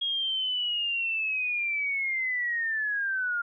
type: linear sweep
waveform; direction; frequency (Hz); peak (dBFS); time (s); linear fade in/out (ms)
sine; down; 3286 to 1396.9; -26; 0.01-3.42; 10
effects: none